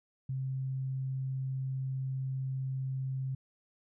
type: tone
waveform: sine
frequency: 132.4 Hz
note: C3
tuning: 21 cents sharp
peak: -32 dBFS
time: 0.29-3.35 s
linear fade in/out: 5 ms
effects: none